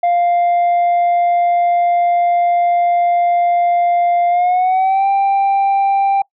sine tone with pitch glide, 698.5 to 788.6 Hz, F5 to G5, 0 to +10 cents, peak -8 dBFS, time 0.03-6.22 s, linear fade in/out 5 ms, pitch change +210 cents, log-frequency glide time 4.29-5.07 s, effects noise-tail reverb RT60 0.1 s tail -24 dB re dry + tanh soft clip ceiling -10 dBFS

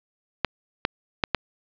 clicks, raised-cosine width 0.3 ms, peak -4 dBFS, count 4, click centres 0.447 / 0.851 / 1.238 / 1.347 s, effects resampled to 11025 Hz + 7-bit

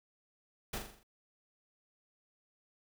pink noise with echo, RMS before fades -38 dBFS, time 0.73-0.78 s, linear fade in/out 5 ms, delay 42 ms, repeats 6, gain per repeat -5 dB, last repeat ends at 1.032 s, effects none

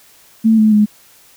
sine tone with pitch steps, 222.6 / 216.3 / 210.1 Hz, A3 / A3 / G#3, +20 / -29 / +20 cents, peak -7 dBFS, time 0.44-0.86 s, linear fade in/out 20 ms, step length 140 ms, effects white hiss -47 dBFS RMS until 1.36 s

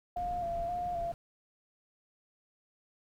sine tone with vibrato, 696 Hz, F5, 6 cents flat, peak -32 dBFS, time 0.16-1.12 s, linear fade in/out 5 ms, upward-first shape square, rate 1.9 Hz, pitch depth 31 cents each way
brown noise, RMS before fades -45 dBFS, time 0.17-1.14 s, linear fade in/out 0 ms
effects none

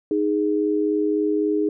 sine tone pair together, 310.5 / 414.2 Hz, D#4 / G#4, -3 / -5 cents, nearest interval perfect fourth, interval 498 cents, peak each -21 dBFS, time 0.11-1.69 s, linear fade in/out 2 ms, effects none

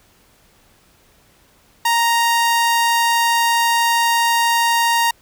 sawtooth tone, 932.3 Hz, A#5, in tune, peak -10 dBFS, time 1.85-5.11 s, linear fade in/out 5 ms, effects pink hiss -54 dBFS RMS until 5.21 s

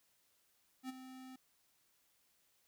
square tone with ADSR envelope, 259.3 Hz, C4, 15 cents flat, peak -40 dBFS, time 0.83-1.36 s, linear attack 62 ms, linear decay 19 ms, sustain -11 dB, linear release 5 ms, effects white hiss -75 dBFS RMS until 2.67 s

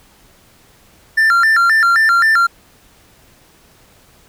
triangle tone with vibrato, 1568 Hz, G6, in tune, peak -7 dBFS, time 1.17-2.47 s, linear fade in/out 10 ms, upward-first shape square, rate 3.8 Hz, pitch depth 220 cents each way, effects pink hiss -49 dBFS RMS until 4.28 s

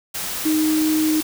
sine tone in noise, 311.1 Hz, D#4, in tune, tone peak -16 dBFS, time 0.45-1.21 s, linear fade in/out 10 ms, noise white, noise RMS -27 dBFS, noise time 0.14-1.23 s, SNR +8 dB, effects none

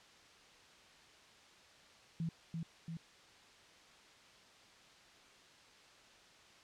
sine tone with echo, 164.8 Hz, E3, in tune, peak -35 dBFS, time 2.2-2.29 s, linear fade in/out 2 ms, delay 340 ms, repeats 2, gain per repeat -3 dB, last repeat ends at 2.97 s, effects white hiss -61 dBFS RMS until 6.63 s + low-pass 5000 Hz 12 dB/octave

